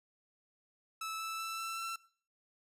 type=tone with pitch steps; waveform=sawtooth; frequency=1309 / 1317.3 / 1325.7 / 1334.2 / 1342.7 Hz; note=E6 / E6 / E6 / E6 / E6; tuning=-13 / -2 / +9 / +20 / +31 cents; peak=-34 dBFS; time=1.01-1.96 s; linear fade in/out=5 ms; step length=190 ms; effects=noise-tail reverb RT60 0.5 s tail -21 dB re dry + resampled to 32000 Hz